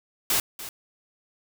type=noise with echo; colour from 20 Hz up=white; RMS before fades=-23 dBFS; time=0.3-0.4 s; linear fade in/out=2 ms; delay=290 ms; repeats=1; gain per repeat=-14 dB; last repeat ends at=0.69 s; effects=none